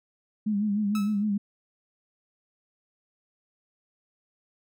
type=tone with vibrato; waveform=sine; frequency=207.1 Hz; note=G#3; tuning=5 cents flat; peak=-23 dBFS; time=0.46-1.38 s; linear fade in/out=10 ms; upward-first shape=sine; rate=6.6 Hz; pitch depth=65 cents each way
type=tone with exponential decay; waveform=sawtooth; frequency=1300 Hz; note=E6; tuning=24 cents flat; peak=-28 dBFS; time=0.95-1.24 s; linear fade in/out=2 ms; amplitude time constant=62 ms
effects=none